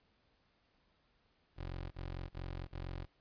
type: tone bursts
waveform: 20% pulse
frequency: 44.69 Hz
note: F1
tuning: 41 cents sharp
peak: -36 dBFS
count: 4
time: 1.56-3.069 s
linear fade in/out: 50 ms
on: 360 ms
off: 23 ms
effects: pink hiss -74 dBFS RMS until 3.2 s + resampled to 11025 Hz